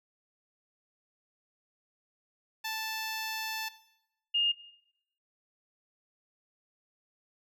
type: tone pair in turn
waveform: 10% pulse / sine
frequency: 880 / 2833 Hz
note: A5 / F7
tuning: 0 / +24 cents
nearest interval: octave + minor sixth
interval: 2024 cents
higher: second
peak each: -25 dBFS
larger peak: neither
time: 2.64-3.69 / 4.34-4.52 s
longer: first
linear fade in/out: 10 ms
effects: noise-tail reverb RT60 0.8 s tail -17 dB re dry